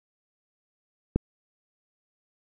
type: click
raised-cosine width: 3 ms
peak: -9 dBFS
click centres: 1.16 s
effects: none